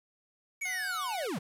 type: linear sweep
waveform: square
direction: down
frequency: 2293 to 125.8 Hz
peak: -33 dBFS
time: 0.61-1.39 s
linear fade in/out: 10 ms
type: tone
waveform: 10% pulse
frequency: 740 Hz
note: F#5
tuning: in tune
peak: -32 dBFS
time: 0.65-1.27 s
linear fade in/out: 5 ms
effects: resampled to 32000 Hz + 9-bit